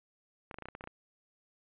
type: clicks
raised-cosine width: 0.5 ms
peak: -28 dBFS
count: 10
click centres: 0.512 / 0.543 / 0.586 / 0.623 / 0.656 / 0.686 / 0.751 / 0.809 / 0.84 / 0.874 s
effects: resampled to 8000 Hz